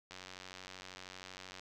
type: click train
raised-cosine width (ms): 0.2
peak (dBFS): -30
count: 139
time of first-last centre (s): 0.11-1.595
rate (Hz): 92.9
effects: none